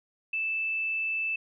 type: tone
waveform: sine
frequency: 2637 Hz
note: E7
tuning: in tune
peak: -27 dBFS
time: 0.33-1.36 s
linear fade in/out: 5 ms
effects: none